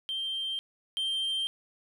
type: tone pair in turn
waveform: sine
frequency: 3153 / 3153 Hz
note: G7 / G7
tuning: +9 / +9 cents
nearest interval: unison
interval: 0 cents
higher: neither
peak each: -29 / -25 dBFS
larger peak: second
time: 0.09-0.59 / 0.97-1.47 s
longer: neither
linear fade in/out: 0 ms
effects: tanh soft clip ceiling -27 dBFS + 10-bit